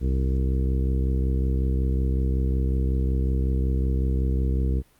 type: harmonic tone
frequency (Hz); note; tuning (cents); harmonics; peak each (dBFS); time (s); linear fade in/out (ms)
65.41; C2; 0; 1 / 2 / 3 / 4 / 5 / 6 / 7; -21 / -29 / -33 / -36 / -36 / -39 / -38; 0-4.83; 50
effects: pink hiss -60 dBFS RMS until 4.99 s + Opus 48 kbps